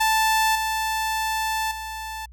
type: tone with level steps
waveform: sawtooth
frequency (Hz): 880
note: A5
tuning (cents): 0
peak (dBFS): -14 / -19 / -27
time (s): 0-2.26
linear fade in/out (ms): 10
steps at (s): 0.55 / 1.71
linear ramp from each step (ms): 5
effects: added 60 Hz sine -42 dBFS peak until 2.32 s